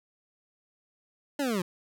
25% pulse linear sweep, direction down, 296.8 to 169.8 Hz, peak -23 dBFS, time 1.39-1.62 s, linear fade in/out 5 ms, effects none

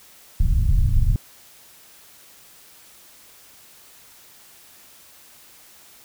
pink low-pass noise, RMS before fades -17 dBFS, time 0.4-1.16 s, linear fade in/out 2 ms, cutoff 120 Hz, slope 24 dB/octave, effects white hiss -49 dBFS RMS until 6.04 s

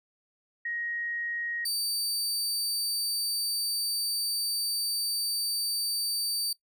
sine / sawtooth tone pair in turn, 1883 / 4620 Hz, A#6 / D8, +17 / -29 cents, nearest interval octave + major third, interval 1554 cents, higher second, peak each -31 / -25 dBFS, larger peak second, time 0.65-1.65 / 1.65-6.53 s, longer second, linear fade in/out 5 ms, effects noise-tail reverb RT60 0.1 s tail -19 dB re dry

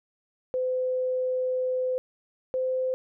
sine tone pair in turn, 510 / 515.3 Hz, C5 / C5, -44 / -27 cents, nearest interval unison, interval 17 cents, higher second, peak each -24 dBFS, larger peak neither, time 0.54-1.98 / 2.54-2.94 s, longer first, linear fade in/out 0 ms, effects none

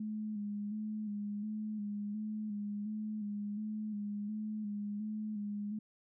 sine tone with vibrato, 210 Hz, G#3, 19 cents sharp, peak -36 dBFS, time 0-5.79 s, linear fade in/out 5 ms, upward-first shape square, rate 1.4 Hz, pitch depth 34 cents each way, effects none

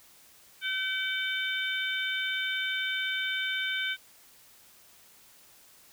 harmonic tone with a mistuned harmonic, 764 Hz, G5, 45 cents flat, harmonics 2 / 3 / 4 / 5, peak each -32 / -34 / -35 / -36 dBFS, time 0.61-3.97 s, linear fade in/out 50 ms, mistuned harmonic 5, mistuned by -100 cents, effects white hiss -57 dBFS RMS until 5.92 s

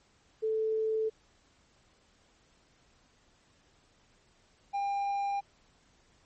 sine / triangle tone pair in turn, 439.1 / 800.2 Hz, A4 / G5, -4 / +35 cents, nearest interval minor seventh, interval 1039 cents, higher second, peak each -27 dBFS, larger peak neither, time 0.42-1.1 / 4.73-5.41 s, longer neither, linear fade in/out 20 ms, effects pink hiss -66 dBFS RMS until 6.25 s + MP3 32 kbps

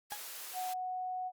white high-pass noise, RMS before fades -45 dBFS, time 0.1-0.74 s, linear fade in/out 10 ms, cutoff 520 Hz, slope 12 dB/octave
35% pulse tone with exponential decay, 830.6 Hz, G#5, in tune, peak -33 dBFS, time 0.12-0.22 s, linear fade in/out 0 ms, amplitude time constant 20 ms
sine tone, 738 Hz, F#5, 5 cents flat, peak -35 dBFS, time 0.53-1.32 s, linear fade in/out 50 ms
effects Opus 48 kbps

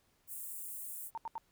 white high-pass noise, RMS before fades -44 dBFS, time 0.27-1.11 s, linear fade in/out 50 ms, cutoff 7900 Hz, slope 48 dB/octave
sine tone bursts, 908 Hz, A#5, 46 cents flat, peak -37 dBFS, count 3, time 1.15-1.38 s, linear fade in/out 0 ms, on 26 ms, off 76 ms
effects pink hiss -73 dBFS RMS until 1.51 s

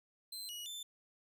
sawtooth tone with pitch steps, 4101 / 2908 / 3539 Hz, C8 / F#7 / A7, -36 / -31 / +9 cents, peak -40 dBFS, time 0.32-0.83 s, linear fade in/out 5 ms, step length 170 ms, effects none

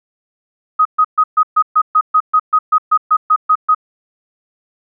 sine tone bursts, 1256 Hz, D#6, 16 cents sharp, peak -7 dBFS, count 16, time 0.79-3.748 s, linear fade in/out 10 ms, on 63 ms, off 130 ms, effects none

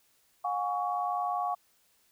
sine tone cluster, 719 / 819 / 1124 Hz, F#5 / G#5 / C#6, -50 / -24 / +24 cents, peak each -31 / -35 / -33 dBFS, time 0.44-1.55 s, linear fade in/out 10 ms, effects white hiss -68 dBFS RMS until 2.11 s

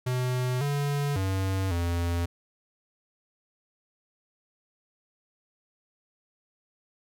square tone with pitch steps, 126.1 / 143.3 / 95.6 / 85.8 Hz, B2 / D3 / G2 / F2, +36 / -42 / -43 / -30 cents, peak -26 dBFS, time 0.06-2.26 s, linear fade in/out 10 ms, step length 550 ms, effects none

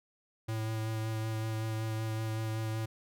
square tone with vibrato, 110.5 Hz, A2, 8 cents sharp, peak -33 dBFS, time 0.48-2.86 s, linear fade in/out 10 ms, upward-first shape sine, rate 5.3 Hz, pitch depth 14 cents each way, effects none

